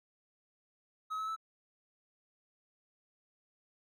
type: tone with pitch steps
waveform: triangle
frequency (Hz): 1277 / 1294.8 / 1312.9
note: D#6 / E6 / E6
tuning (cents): +45 / -31 / -7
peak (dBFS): -33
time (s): 1.1-1.364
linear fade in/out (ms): 20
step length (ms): 88
effects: none